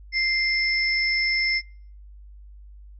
sine tone pair together, 2093 / 5274 Hz, C7 / E8, 0 / 0 cents, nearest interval octave + major third, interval 1600 cents, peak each -21 / -26 dBFS, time 0.12-1.62 s, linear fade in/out 50 ms, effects noise-tail reverb RT60 0.5 s tail -26 dB re dry + added 50 Hz sine -42 dBFS peak until 2.99 s

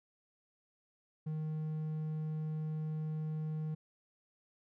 triangle tone, 155.56 Hz, D#3, in tune, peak -33 dBFS, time 1.26-3.75 s, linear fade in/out 10 ms, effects none

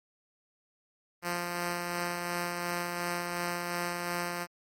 5% pulse tone with tremolo, 174.61 Hz, F3, in tune, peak -19 dBFS, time 1.22-4.47 s, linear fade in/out 50 ms, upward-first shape sine, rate 2.8 Hz, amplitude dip 30%, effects MP3 64 kbps

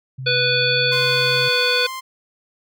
sine tone with pitch glide, 130.81 to 133.4 Hz, C3 to C3, 0 to +34 cents, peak -27 dBFS, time 0.18-1.49 s, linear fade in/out 10 ms, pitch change +34 cents, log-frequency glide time 0.65-0.76 s
harmonic tone, 493.9 Hz, B4, in tune, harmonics 1 / 3 / 5 / 7 / 9, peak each -22 / -22 / -22 / -22 / -22 dBFS, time 0.26-1.87 s, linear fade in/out 10 ms
sawtooth tone, 1046.5 Hz, C6, in tune, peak -24 dBFS, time 0.91-2.01 s, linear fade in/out 20 ms
effects none

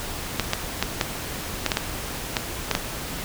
clicks, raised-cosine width 0.2 ms, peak -3 dBFS, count 10, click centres 0.397 / 0.534 / 0.826 / 1.012 / 1.663 / 1.718 / 1.771 / 2.368 / 2.713 / 2.751 s, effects pink hiss -32 dBFS RMS until 3.24 s

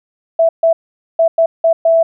sine tone bursts at uneven times, 659.3 Hz, E5, in tune, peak -7 dBFS, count 6, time 0.39-0.49 / 0.63-0.73 / 1.19-1.28 / 1.38-1.46 / 1.64-1.73 / 1.85-2.03 s, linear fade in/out 5 ms, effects none

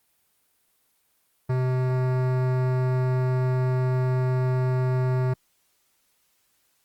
sine tone with hard clipping, 128 Hz, C3, 38 cents flat, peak -23 dBFS, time 1.49-5.34 s, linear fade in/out 10 ms, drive 18 dB, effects white hiss -68 dBFS RMS until 6.84 s + Opus 32 kbps

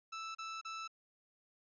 sawtooth tone bursts, 1318.5 Hz, E6, in tune, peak -38 dBFS, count 3, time 0.12-0.878 s, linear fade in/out 10 ms, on 230 ms, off 34 ms, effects resampled to 16000 Hz

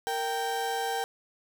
35% pulse tone pair together, 462.1 / 784 Hz, A#4 / G5, -15 / 0 cents, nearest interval major sixth, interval 915 cents, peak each -32 / -28 dBFS, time 0.07-1.04 s, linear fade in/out 0 ms, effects none

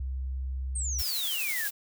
sine tone, 65.41 Hz, C2, in tune, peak -30 dBFS, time 0-1.02 s, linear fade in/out 5 ms
sine exponential sweep, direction down, 8740 to 1600 Hz, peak -31 dBFS, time 0.75-1.68 s, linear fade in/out 10 ms
blue noise with tremolo, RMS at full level -32 dBFS, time 0.98-1.71 s, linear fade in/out 20 ms, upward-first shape sine, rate 12 Hz, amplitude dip 25%
effects none

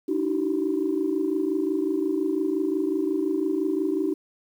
sine tone cluster, 296.9 / 322.6 / 381.7 Hz, D4 / E4 / G4, +19 / -37 / -46 cents, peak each -26 dBFS, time 0.08-4.14 s, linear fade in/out 10 ms, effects tanh soft clip ceiling -14 dBFS + 9-bit

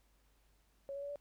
sine tone with pitch steps, 554.4 / 561.8 / 569.3 / 576.9 Hz, C#5 / C#5 / C#5 / D5, 0 / +23 / +46 / -31 cents, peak -40 dBFS, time 0.89-1.158 s, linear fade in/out 0 ms, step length 67 ms, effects added 50 Hz sine -70 dBFS peak until 1.2 s + pink hiss -75 dBFS RMS until 1.2 s

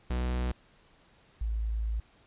45% pulse / sine tone pair in turn, 61.74 / 54.9 Hz, B1 / A1, 0 / -3 cents, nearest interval major second, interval 203 cents, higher first, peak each -28 dBFS, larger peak neither, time 0.1-0.52 / 1.41-2 s, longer second, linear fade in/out 5 ms, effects pink hiss -62 dBFS RMS until 2.26 s + resampled to 8000 Hz

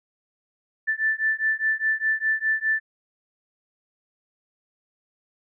sine beating tone pair, 1760 / 1764.9 Hz, A6 / A6, 0 / +5 cents, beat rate 4.9 Hz, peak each -24 dBFS, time 0.87-2.8 s, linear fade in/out 20 ms, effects none

